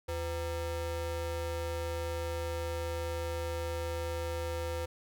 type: ring-modulated tone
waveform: square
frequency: 212.5 Hz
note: G#3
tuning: 40 cents sharp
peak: -31 dBFS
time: 0.08-4.86 s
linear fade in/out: 10 ms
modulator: 293 Hz
effects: none